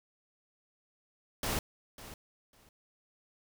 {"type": "noise with echo", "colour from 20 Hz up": "pink", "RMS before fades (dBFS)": -33, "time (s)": [1.43, 1.59], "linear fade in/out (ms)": 2, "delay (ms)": 550, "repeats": 2, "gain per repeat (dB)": -15, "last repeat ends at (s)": 2.69, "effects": []}